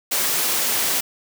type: high-pass noise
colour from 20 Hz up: white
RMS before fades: -21 dBFS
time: 0.11-1.01 s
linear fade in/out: 10 ms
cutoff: 170 Hz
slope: 12 dB/octave
effects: none